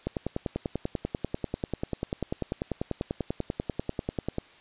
click train, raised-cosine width 2 ms, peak -15 dBFS, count 45, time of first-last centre 0.07-4.384 s, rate 10.2 Hz, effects white hiss -54 dBFS RMS until 4.6 s + resampled to 8000 Hz

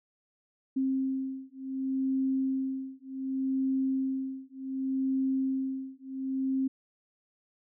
sine beating tone pair, 265.2 / 265.87 Hz, C4 / C4, +23 / +28 cents, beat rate 0.67 Hz, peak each -31 / -31 dBFS, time 0.76-6.68 s, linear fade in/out 10 ms, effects none

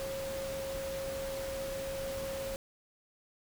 sine tone in noise, 542 Hz, C#5, 39 cents flat, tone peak -36 dBFS, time 0-2.56 s, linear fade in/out 0 ms, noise pink, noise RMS -43 dBFS, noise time 0-2.56 s, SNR +4 dB, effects none

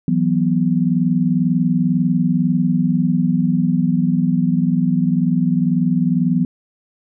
sine chord, E suspended second, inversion none, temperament equal, 164.81 / 185 / 246.9 Hz, E3 / F#3 / B3, 0 / 0 / 0 cents, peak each -18 dBFS, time 0.08-6.45 s, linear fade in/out 2 ms, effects none

